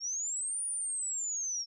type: linear two-way sweep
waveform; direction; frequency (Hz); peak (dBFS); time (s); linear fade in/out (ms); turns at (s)
sine; up then down; 5410 to 9610 to 5410; -32; 0-1.66; 50; 0.65
effects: none